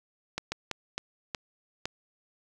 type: slowing click train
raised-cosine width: 0.2 ms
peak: -14 dBFS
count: 6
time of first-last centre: 0.38-1.855 s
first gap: 140 ms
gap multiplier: 1.38
effects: none